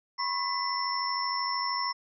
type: tone cluster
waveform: sine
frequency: 989 / 1082 / 1998 / 5370 Hz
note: B5 / C#6 / B6 / E8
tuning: +2 / -42 / +20 / +31 cents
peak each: -34 / -32 / -37 / -32 dBFS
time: 0.18-1.93 s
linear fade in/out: 20 ms
effects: none